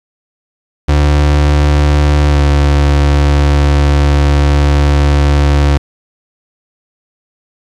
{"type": "tone with pitch glide", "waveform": "35% pulse", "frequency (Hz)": [73.42, 72.03], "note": ["D2", "D2"], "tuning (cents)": [0, -33], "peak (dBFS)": -5, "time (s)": [0.88, 5.78], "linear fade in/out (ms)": 10, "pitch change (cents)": -33, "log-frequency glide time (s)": [2.27, 2.39], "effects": ["low-pass 6000 Hz 12 dB/octave", "7-bit"]}